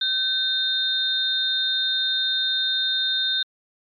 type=tone cluster; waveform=sine; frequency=1539 / 3656 / 4125 Hz; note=G6 / A#7 / C8; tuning=-32 / -34 / -25 cents; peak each=-29 / -21 / -29 dBFS; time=0.01-3.43 s; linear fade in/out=5 ms; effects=MP3 96 kbps